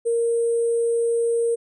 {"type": "tone with sample-and-hold", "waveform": "sine", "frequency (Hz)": 466.2, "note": "A#4", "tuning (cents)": 0, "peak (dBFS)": -18, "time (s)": [0.05, 1.56], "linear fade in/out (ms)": 20, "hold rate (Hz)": 8820, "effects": ["resampled to 32000 Hz"]}